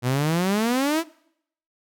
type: exponential sweep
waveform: sawtooth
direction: up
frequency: 119.7 to 340.9 Hz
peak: -16 dBFS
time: 0.02-1.04 s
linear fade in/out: 50 ms
effects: noise-tail reverb RT60 0.7 s tail -22 dB re dry